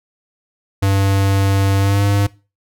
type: tone with pitch glide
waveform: square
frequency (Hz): 98 to 100.76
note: G2 to G2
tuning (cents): 0 to +48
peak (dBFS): -13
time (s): 0.82-2.27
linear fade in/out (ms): 10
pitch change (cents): +48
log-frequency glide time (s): 1.79-2.03
effects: noise-tail reverb RT60 0.3 s tail -21 dB re dry